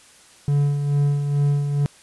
triangle tone with tremolo, 143.6 Hz, D3, 39 cents flat, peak -13 dBFS, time 0.48-1.86 s, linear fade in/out 0 ms, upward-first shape sine, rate 2.3 Hz, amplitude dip 50%, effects white hiss -50 dBFS RMS until 2.02 s + resampled to 24000 Hz

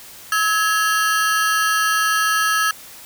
40% pulse ring-modulated tone, 1481 Hz, F#6, 1 cent sharp, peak -12 dBFS, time 0.32-2.71 s, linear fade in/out 2 ms, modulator 190 Hz, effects white hiss -40 dBFS RMS until 3.05 s

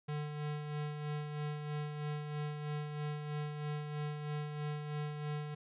square tone with tremolo, 149.1 Hz, D3, 27 cents sharp, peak -36 dBFS, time 0.08-5.55 s, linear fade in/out 10 ms, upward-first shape sine, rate 3.1 Hz, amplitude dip 45%, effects resampled to 8000 Hz

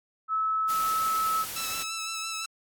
sine tone, 1300 Hz, E6, 24 cents flat, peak -24 dBFS, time 0.28-1.46 s, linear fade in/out 50 ms
white noise, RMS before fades -36 dBFS, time 0.68-1.84 s, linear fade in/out 20 ms
10% pulse tone with vibrato, 1315 Hz, E6, 5 cents flat, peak -23 dBFS, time 1.56-2.46 s, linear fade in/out 5 ms, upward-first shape sine, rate 5.9 Hz, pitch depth 22 cents each way
effects AAC 64 kbps

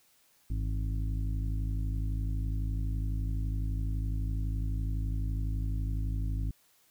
harmonic tone with a mistuned harmonic, 51.91 Hz, G#1, in tune, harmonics 1 / 2 / 3 / 5 / 6, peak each -30 / -35 / -43 / -45 / -50 dBFS, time 0.5-6.51 s, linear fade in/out 5 ms, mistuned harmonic 3, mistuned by +66 cents, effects white hiss -66 dBFS RMS until 6.9 s

